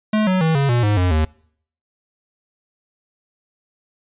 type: tone with pitch steps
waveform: square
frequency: 214.7 / 185.83 / 160.84 / 139.22 / 120.5 / 104.29 / 90.27 / 78.13 Hz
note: A3 / F#3 / E3 / C#3 / B2 / G#2 / F#2 / D#2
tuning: -42 / +8 / -42 / +8 / -42 / +8 / -42 / +8 cents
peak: -15 dBFS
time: 0.13-1.25 s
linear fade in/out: 5 ms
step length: 140 ms
effects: noise-tail reverb RT60 0.6 s tail -24 dB re dry + resampled to 8000 Hz